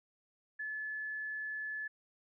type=tone; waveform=sine; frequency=1725 Hz; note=A6; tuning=35 cents flat; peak=-37 dBFS; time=0.59-1.88 s; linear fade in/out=10 ms; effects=none